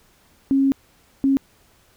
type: tone bursts at uneven times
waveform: sine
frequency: 272.1 Hz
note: C#4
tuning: 32 cents flat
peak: -14 dBFS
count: 2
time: 0.51-0.72 / 1.24-1.37 s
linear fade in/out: 0 ms
effects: pink hiss -57 dBFS RMS until 1.96 s